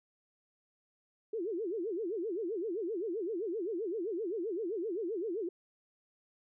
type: tone with vibrato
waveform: sine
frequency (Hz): 391.1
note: G4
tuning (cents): -4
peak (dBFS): -33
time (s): 1.33-5.49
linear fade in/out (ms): 5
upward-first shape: sine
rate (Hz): 7.7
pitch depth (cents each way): 290
effects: none